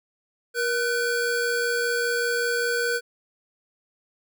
square tone pair together, 475.3 / 1511 Hz, A#4 / F#6, +34 / +36 cents, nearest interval octave + minor sixth, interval 2002 cents, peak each -26 dBFS, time 0.54-3.01 s, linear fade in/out 50 ms, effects none

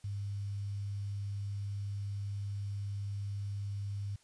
sine tone with quantisation, 100.6 Hz, G2, 45 cents sharp, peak -35 dBFS, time 0.04-4.16 s, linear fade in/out 5 ms, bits 10, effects white hiss -67 dBFS RMS until 4.23 s + resampled to 22050 Hz

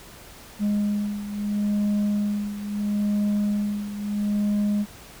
sine beating tone pair, 206.3 / 207.05 Hz, G#3 / G#3, -11 / -5 cents, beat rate 0.75 Hz, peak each -21 / -25 dBFS, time 0.59-4.86 s, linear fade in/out 50 ms, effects tanh soft clip ceiling -19 dBFS + pink hiss -45 dBFS RMS until 5.2 s

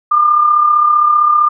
sine tone with amplitude modulation, 1203 Hz, D6, 41 cents sharp, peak -5 dBFS, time 0.11-1.49 s, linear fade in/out 10 ms, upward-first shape sine, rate 35.4 Hz, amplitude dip 50%, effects none

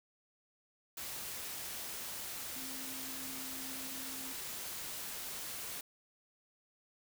sine tone in noise, 264.2 Hz, C4, 17 cents sharp, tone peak -50 dBFS, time 2.56-4.33 s, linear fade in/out 5 ms, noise white, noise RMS -43 dBFS, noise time 0.97-5.81 s, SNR -10 dB, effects none

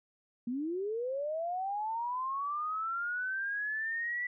sine linear sweep, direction up, 230 to 1975.5 Hz, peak -32 dBFS, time 0.47-4.27 s, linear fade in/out 5 ms, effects none

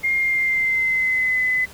sine tone with pitch glide, 2123 to 2018 Hz, C7 to B6, +25 to +37 cents, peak -17 dBFS, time 0.03-1.66 s, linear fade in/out 20 ms, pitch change -88 cents, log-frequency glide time 0.17-1.42 s, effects pink hiss -43 dBFS RMS until 1.73 s

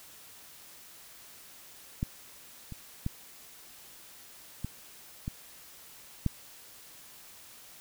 clicks, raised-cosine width 5 ms, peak -17 / -28 / -18 / -21 / -21 / -14 dBFS, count 6, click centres 2.029 / 2.723 / 3.064 / 4.646 / 5.279 / 6.263 s, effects white hiss -52 dBFS RMS until 7.8 s

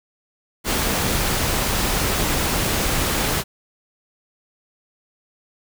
pink noise, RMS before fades -21 dBFS, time 0.64-3.44 s, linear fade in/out 50 ms, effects none

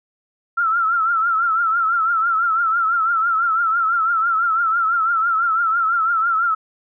sine tone with vibrato, 1348 Hz, E6, 38 cents sharp, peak -15 dBFS, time 0.57-6.55 s, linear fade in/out 10 ms, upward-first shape triangle, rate 6 Hz, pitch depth 100 cents each way, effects none

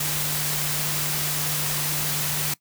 sine tone in noise, 150 Hz, D3, 37 cents sharp, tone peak -31 dBFS, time 0-2.54 s, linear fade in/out 5 ms, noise white, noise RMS -26 dBFS, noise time 0-2.54 s, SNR -8 dB, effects noise-tail reverb RT60 0.1 s tail -20 dB re dry

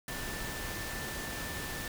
sine tone in noise, 1772 Hz, A6, 12 cents sharp, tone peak -43 dBFS, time 0.08-1.88 s, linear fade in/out 2 ms, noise pink, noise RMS -39 dBFS, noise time 0.08-1.88 s, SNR -7 dB, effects none

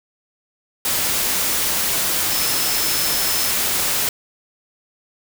sine tone in noise, 5240 Hz, E8, 11 cents flat, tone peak -26 dBFS, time 2.31-3.51 s, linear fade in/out 2 ms, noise white, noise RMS -20 dBFS, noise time 0.85-4.09 s, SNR -9 dB, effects none

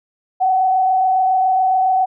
sine tone with frequency modulation, 753 Hz, F#5, 30 cents sharp, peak -12 dBFS, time 0.4-2.06 s, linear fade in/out 20 ms, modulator 27.2 Hz, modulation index 0.56, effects none

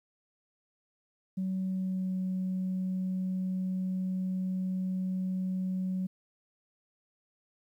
sine tone with pitch glide, 188.2 to 186.15 Hz, F#3 to F#3, +30 to +11 cents, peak -28 dBFS, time 1.37-6.07 s, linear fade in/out 10 ms, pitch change -19 cents, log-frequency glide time 1.58-2.16 s, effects tanh soft clip ceiling -26 dBFS + 11-bit

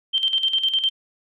sine tone with tremolo, 3136 Hz, G7, in tune, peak -16 dBFS, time 0.13-0.9 s, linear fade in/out 20 ms, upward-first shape square, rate 9.9 Hz, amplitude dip 65%, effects none

